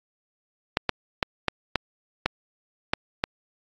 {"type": "clicks", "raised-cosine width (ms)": 0.3, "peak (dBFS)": -5, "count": 8, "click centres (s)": [0.771, 0.893, 1.228, 1.483, 1.757, 2.26, 2.935, 3.239], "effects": ["AAC 48 kbps"]}